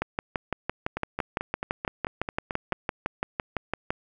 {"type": "two click trains", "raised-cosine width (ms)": 0.5, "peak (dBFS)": [-15, -11], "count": [9, 24], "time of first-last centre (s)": [[0.97, 2.728], [0.02, 3.905]], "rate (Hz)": [4.55, 5.92], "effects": []}